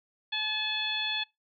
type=harmonic tone; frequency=860 Hz; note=A5; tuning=40 cents flat; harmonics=1 / 2 / 3 / 4 / 5; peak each=-41 / -36 / -35 / -31 / -39 dBFS; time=0.32-1.24 s; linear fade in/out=10 ms; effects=noise-tail reverb RT60 0.2 s tail -23 dB re dry